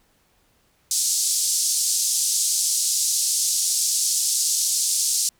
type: band-pass noise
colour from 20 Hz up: white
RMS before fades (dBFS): -22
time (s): 0.91-5.29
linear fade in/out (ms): 2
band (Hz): 4900 to 9300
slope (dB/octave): 24
effects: pink hiss -63 dBFS RMS until 5.39 s